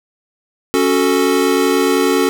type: chord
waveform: square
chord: F# minor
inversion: second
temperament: equal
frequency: 277.2 / 370 / 440 Hz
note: C#4 / F#4 / A4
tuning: 0 / 0 / 0 cents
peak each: -17 dBFS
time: 0.74-2.29 s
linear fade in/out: 0 ms
effects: none